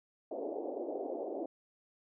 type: band-pass noise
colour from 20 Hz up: pink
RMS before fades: -39 dBFS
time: 0.31-1.46 s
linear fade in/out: 5 ms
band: 290 to 710 Hz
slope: 48 dB/octave
effects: none